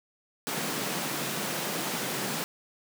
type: high-pass noise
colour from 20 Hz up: pink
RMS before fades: -32 dBFS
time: 0.47-2.44 s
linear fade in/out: 0 ms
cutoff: 140 Hz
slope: 48 dB/octave
effects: none